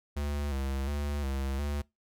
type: tone with vibrato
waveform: square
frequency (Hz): 70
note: C#2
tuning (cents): +18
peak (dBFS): -31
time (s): 0.16-1.82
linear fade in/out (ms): 10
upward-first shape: square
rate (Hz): 1.4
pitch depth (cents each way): 59
effects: noise-tail reverb RT60 0.2 s tail -23 dB re dry